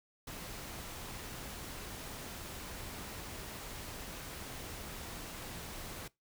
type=noise; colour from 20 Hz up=pink; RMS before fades=-45 dBFS; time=0.27-6.08 s; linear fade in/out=5 ms; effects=noise-tail reverb RT60 0.2 s tail -22 dB re dry